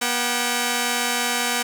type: tone pair together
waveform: 5% pulse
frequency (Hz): 241 / 766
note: B3 / G5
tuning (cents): -42 / -40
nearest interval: octave + minor sixth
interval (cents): 2002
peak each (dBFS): -12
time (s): 0.01-1.63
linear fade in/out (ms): 10
effects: none